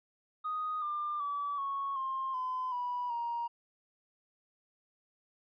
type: tone with pitch steps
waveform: triangle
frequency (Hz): 1244.5 / 1195.9 / 1149.1 / 1104.2 / 1061.1 / 1019.6 / 979.8 / 941.5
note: D#6 / D6 / D6 / C#6 / C6 / C6 / B5 / A#5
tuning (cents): 0 / +31 / -38 / -7 / +24 / -45 / -14 / +17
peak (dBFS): -29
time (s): 0.44-3.48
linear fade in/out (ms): 20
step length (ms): 380
effects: tanh soft clip ceiling -30 dBFS + resampled to 11025 Hz